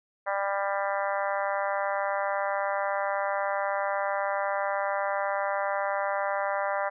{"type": "harmonic tone", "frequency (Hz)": 198.2, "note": "G3", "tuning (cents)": 19, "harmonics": [3, 4, 5, 6, 7, 8, 9, 10], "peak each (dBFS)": [-30, -32, -34, -36, -37, -38, -39, -40], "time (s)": [0.26, 6.9], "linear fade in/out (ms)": 20, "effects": []}